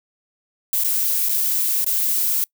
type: noise with dropouts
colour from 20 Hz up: violet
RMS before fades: -20 dBFS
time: 0.73-2.44 s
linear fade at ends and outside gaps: 1 ms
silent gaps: 0.837-0.845 / 1.287-1.293 / 1.844-1.864 s
effects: noise-tail reverb RT60 0.1 s tail -25 dB re dry